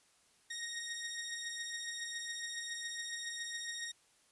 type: beating tone pair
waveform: 15% pulse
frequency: 1862 / 1869.2 Hz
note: A#6 / A#6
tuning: -2 / +4 cents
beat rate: 7.2 Hz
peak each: -40 / -35 dBFS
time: 0.5-3.92 s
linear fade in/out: 10 ms
effects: white hiss -69 dBFS RMS until 4.31 s + resampled to 24000 Hz